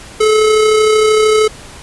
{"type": "tone with amplitude modulation", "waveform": "square", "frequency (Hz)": 431.5, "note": "A4", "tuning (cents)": -34, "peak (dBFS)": -7, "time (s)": [0.2, 1.48], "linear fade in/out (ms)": 10, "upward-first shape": "sine", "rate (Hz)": 33.1, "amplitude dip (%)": 30, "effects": ["pink hiss -34 dBFS RMS until 1.82 s", "resampled to 24000 Hz"]}